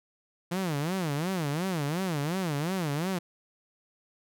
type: tone with vibrato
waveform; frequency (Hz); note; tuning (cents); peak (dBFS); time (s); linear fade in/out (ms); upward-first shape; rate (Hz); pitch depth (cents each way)
sawtooth; 164.81; E3; 0; -24; 0.51-3.19; 10; sine; 2.8; 270
effects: none